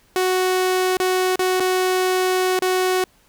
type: tone with dropouts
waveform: sawtooth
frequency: 370 Hz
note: F#4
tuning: in tune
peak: -13 dBFS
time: 0.16-3.04 s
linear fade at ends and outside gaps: 1 ms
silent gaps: 0.97-1 / 1.357-1.393 / 1.599-1.604 / 2.591-2.621 s
effects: pink hiss -57 dBFS RMS until 3.28 s